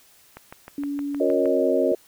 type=click train; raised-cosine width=0.5 ms; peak=-23 dBFS; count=8; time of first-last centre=0.37-1.457 s; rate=6.44 Hz
type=tone with pitch glide; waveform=sine; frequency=284.8 to 268.8 Hz; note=C#4 to C4; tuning=+47 to +47 cents; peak=-25 dBFS; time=0.78-1.92 s; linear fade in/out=2 ms; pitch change=-100 cents; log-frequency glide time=1.23-1.62 s
type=chord; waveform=sine; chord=D# minor seventh; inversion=first; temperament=equal with one note detuned; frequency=361.5 / 466.2 / 554.4 / 622.3 Hz; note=F#4 / A#4 / C#5 / D#5; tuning=-40 / 0 / 0 / 0 cents; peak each=-24 dBFS; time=1.2-1.95 s; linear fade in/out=5 ms
effects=white hiss -55 dBFS RMS until 2.07 s